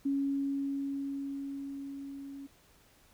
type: tone with level ramp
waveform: sine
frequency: 277.2 Hz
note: C#4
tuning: in tune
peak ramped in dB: -27 to -42 dBFS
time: 0.05-2.47 s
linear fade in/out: 10 ms
effects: pink hiss -63 dBFS RMS until 3.13 s